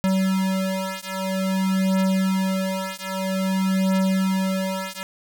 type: beating tone pair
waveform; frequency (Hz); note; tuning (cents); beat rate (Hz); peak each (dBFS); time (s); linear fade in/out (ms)
square; 189.8 / 190.31; F#3 / F#3; +44 / +49; 0.51; -24; 0.04-5.03; 0
effects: none